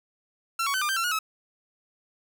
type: tone with pitch steps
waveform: sawtooth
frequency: 1354 / 1118 / 1525 / 1201 / 1565 / 1353 / 1444 / 1292 Hz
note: E6 / C#6 / G6 / D6 / G6 / E6 / F#6 / E6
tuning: +46 / +14 / -48 / +38 / -3 / +45 / -43 / -35 cents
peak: -21 dBFS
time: 0.59-1.19 s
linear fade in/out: 5 ms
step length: 75 ms
effects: none